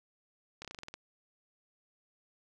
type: slowing click train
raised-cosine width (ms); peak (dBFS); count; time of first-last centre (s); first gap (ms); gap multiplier
0.2; -26; 9; 0.62-0.94; 27; 1.11
effects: none